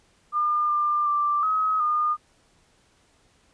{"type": "tone with pitch steps", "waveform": "sine", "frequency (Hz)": [1205, 1195, 1178, 1273, 1218], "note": ["D6", "D6", "D6", "D#6", "D#6"], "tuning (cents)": [44, 30, 5, 39, -37], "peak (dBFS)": -20, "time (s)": [0.32, 2.17], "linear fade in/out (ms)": 50, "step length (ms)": 370, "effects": ["pink hiss -62 dBFS RMS until 3.53 s", "resampled to 22050 Hz"]}